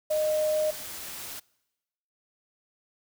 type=tone in noise; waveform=sine; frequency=615 Hz; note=D#5; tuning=20 cents flat; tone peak=-23 dBFS; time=0.1-0.71 s; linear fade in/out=10 ms; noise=white; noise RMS=-39 dBFS; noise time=0.1-1.4 s; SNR=+13 dB; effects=noise-tail reverb RT60 1.0 s tail -25 dB re dry